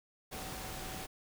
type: tone in noise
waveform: sine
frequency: 756 Hz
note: F#5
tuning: 37 cents sharp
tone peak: -50 dBFS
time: 0.31-1.07 s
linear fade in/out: 20 ms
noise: pink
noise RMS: -43 dBFS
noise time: 0.31-1.07 s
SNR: -10 dB
effects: none